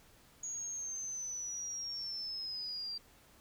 sine linear sweep, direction down, 6700 to 4700 Hz, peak -38 dBFS, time 0.43-2.98 s, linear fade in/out 5 ms, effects pink hiss -63 dBFS RMS until 3.4 s

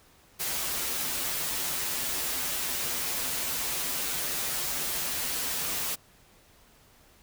white noise with comb filter, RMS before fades -31 dBFS, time 0.39-5.96 s, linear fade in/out 20 ms, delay 9.6 ms, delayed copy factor -0.65, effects pink hiss -59 dBFS RMS until 7.22 s

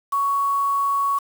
sine tone with quantisation, 1116 Hz, C#6, 11 cents sharp, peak -18 dBFS, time 0.12-1.19 s, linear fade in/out 10 ms, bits 6, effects none

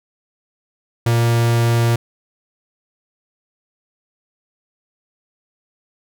45% pulse tone, 117.2 Hz, A#2, 10 cents sharp, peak -13 dBFS, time 1.06-1.96 s, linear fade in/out 5 ms, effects none

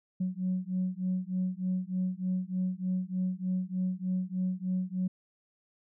sine beating tone pair, 182.8 / 186.1 Hz, F#3 / F#3, -21 / +10 cents, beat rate 3.3 Hz, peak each -31 dBFS, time 0.2-5.08 s, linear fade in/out 10 ms, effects tanh soft clip ceiling -23 dBFS

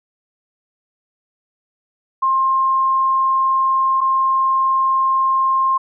sine tone pair in turn, 1061 / 1061 Hz, C6 / C6, +24 / +24 cents, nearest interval unison, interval 0 cents, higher neither, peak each -13 dBFS, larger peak neither, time 2.22-4.01 / 4.01-5.78 s, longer first, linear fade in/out 10 ms, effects none

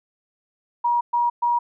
sine tone bursts, 955 Hz, A#5, 42 cents sharp, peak -17 dBFS, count 3, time 0.84-1.59 s, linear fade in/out 10 ms, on 170 ms, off 120 ms, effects none

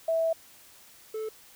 sine / triangle tone pair in turn, 654 / 436.5 Hz, E5 / A4, -14 / -14 cents, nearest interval perfect fifth, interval 700 cents, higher first, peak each -23 / -29 dBFS, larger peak first, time 0.08-0.33 / 1.14-1.29 s, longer first, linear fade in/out 5 ms, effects white hiss -54 dBFS RMS until 1.55 s

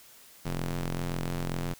sawtooth ring-modulated tone, 87.5 Hz, F2, 4 cents sharp, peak -23 dBFS, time 0.45-1.74 s, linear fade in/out 10 ms, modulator 64.8 Hz, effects white hiss -54 dBFS RMS until 1.79 s

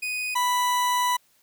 40% pulse tone pair in turn, 2489 / 987.8 Hz, D#7 / B5, 0 / 0 cents, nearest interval octave + major third, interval 1600 cents, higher first, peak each -26 / -20 dBFS, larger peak second, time 0.02-0.35 / 0.35-1.17 s, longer second, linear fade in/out 10 ms, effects white hiss -63 dBFS RMS until 1.42 s

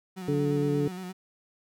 35% pulse tone with vibrato, 184 Hz, F#3, 9 cents flat, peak -34 dBFS, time 0.16-1.13 s, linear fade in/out 20 ms, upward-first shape square, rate 8.6 Hz, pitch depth 34 cents each way
harmonic tone, 144.6 Hz, D3, 27 cents flat, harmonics 1 / 2 / 3, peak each -28 / -28 / -28 dBFS, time 0.28-0.88 s, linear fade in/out 5 ms
effects none

